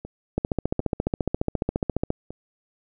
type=two click trains; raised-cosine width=2 ms; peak=-9 / -22 dBFS; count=26 / 4; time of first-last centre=0.38-2.104 / 0.05-2.306 s; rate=14.5 / 1.33 Hz; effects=none